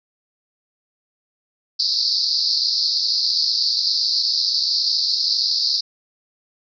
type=band-pass noise; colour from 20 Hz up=white; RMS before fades=-20 dBFS; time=1.79-5.81 s; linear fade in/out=10 ms; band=4200 to 5100 Hz; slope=96 dB/octave; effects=none